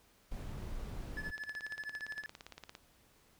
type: noise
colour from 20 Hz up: brown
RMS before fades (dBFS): -42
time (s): 0.31-1.31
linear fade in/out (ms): 10
type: tone with tremolo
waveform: triangle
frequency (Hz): 1725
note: A6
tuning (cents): -35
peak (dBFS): -35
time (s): 1.17-2.26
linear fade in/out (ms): 0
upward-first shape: triangle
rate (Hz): 13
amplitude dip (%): 95
type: click train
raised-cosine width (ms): 0.2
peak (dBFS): -30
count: 25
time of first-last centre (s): 1.38-2.751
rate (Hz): 17.5
effects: pink hiss -67 dBFS RMS until 3.39 s